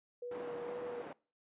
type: tone with vibrato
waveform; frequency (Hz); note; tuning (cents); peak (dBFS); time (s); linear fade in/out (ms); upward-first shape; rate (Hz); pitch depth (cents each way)
sine; 484.3; B4; -34; -40; 0.22-1.02; 5; sine; 2.1; 17
type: band-pass noise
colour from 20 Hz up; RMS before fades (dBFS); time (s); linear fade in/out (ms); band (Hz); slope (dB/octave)
white; -48; 0.31-1.13; 5; 230 to 750; 12
effects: noise-tail reverb RT60 0.4 s tail -24 dB re dry + resampled to 8000 Hz